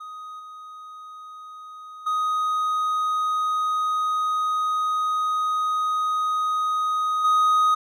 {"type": "tone with level steps", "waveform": "triangle", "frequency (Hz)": 1250, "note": "D#6", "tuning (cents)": 8, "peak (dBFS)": [-33, -36, -19, -14], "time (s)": [0, 7.75], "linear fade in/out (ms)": 10, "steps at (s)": [0.39, 2.06, 7.24], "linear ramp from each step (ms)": 10, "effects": []}